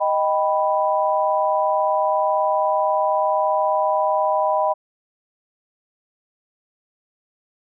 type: chord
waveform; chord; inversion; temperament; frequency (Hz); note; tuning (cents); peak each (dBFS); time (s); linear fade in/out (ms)
sine; Eb augmented; none; equal; 622.3 / 784 / 987.8; Eb5 / G5 / B5; 0 / 0 / 0; -20 / -22 / -21; 0-4.74; 20
effects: none